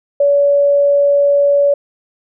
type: tone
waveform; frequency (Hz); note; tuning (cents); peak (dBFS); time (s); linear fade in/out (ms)
sine; 569; C#5; +45; -8; 0.2-1.74; 5
effects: none